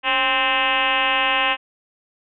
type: tone with frequency modulation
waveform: sine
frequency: 1818 Hz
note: A#6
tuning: 44 cents flat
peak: -16 dBFS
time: 0.03-1.57 s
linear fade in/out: 50 ms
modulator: 256 Hz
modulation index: 4.6
effects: none